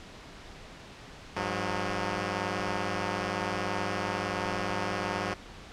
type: tone pair together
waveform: 5% pulse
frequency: 101.05 / 181.3 Hz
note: G#2 / F#3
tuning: -47 / -35 cents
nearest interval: minor seventh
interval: 1012 cents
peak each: -21 dBFS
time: 1.36-5.34 s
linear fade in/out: 5 ms
effects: pink hiss -47 dBFS RMS until 5.72 s + low-pass 5000 Hz 12 dB/octave